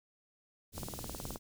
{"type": "band-stop noise", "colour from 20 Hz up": "pink", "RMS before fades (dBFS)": -44, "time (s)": [0.72, 1.39], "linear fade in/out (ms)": 50, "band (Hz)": [290, 4600], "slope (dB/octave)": 12}
{"type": "click train", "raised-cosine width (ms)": 1, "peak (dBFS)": -27, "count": 12, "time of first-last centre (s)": [0.78, 1.359], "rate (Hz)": 19}
{"effects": []}